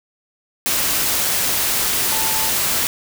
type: tone in noise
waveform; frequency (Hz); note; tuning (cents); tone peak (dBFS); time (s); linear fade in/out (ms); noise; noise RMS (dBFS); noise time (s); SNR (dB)
sine; 882; A5; +4; -27; 2.12-2.49; 0; white; -19; 0.66-2.87; -11
effects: none